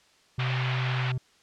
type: tone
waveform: triangle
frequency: 127.6 Hz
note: C3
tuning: 43 cents flat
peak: -24 dBFS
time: 0.38-1.18 s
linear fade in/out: 5 ms
type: band-pass noise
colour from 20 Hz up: white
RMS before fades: -34 dBFS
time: 0.39-1.12 s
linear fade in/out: 5 ms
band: 620 to 3100 Hz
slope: 24 dB/octave
effects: white hiss -61 dBFS RMS until 1.42 s + low-pass 6000 Hz 12 dB/octave